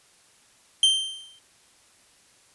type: tone with exponential decay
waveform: 45% pulse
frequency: 3136 Hz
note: G7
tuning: in tune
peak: -13 dBFS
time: 0.83-1.39 s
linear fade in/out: 2 ms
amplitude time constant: 120 ms
effects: white hiss -58 dBFS RMS until 2.54 s + resampled to 24000 Hz